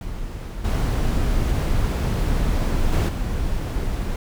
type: noise with level steps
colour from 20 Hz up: brown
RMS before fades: -30 / -20 / -17 / -24 dBFS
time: 0.01-4.16 s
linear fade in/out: 2 ms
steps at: 0.64 / 2.92 / 3.08 s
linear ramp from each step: 10 ms
effects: none